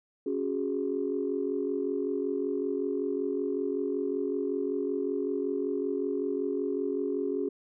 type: chord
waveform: sine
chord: C# suspended fourth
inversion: none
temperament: equal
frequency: 277.2 / 370 / 415.3 Hz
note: C#4 / F#4 / G#4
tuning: 0 / 0 / 0 cents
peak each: -32 / -32 / -31 dBFS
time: 0.26-7.49 s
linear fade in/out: 5 ms
effects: tanh soft clip ceiling -18 dBFS